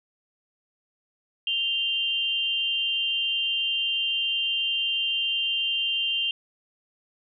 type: tone pair together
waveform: sine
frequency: 2794 / 3143 Hz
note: F7 / G7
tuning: 0 / +4 cents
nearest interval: major second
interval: 204 cents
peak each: -26 dBFS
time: 1.47-6.31 s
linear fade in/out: 2 ms
effects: none